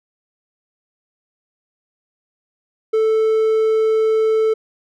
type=tone; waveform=triangle; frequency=440 Hz; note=A4; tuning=in tune; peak=-11 dBFS; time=2.93-4.54 s; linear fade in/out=10 ms; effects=none